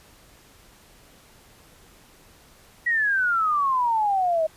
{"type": "exponential sweep", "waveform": "sine", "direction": "down", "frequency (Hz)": [1936, 622.3], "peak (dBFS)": -19, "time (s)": [2.86, 4.47], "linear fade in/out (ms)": 10, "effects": ["pink hiss -53 dBFS RMS until 4.56 s", "resampled to 32000 Hz"]}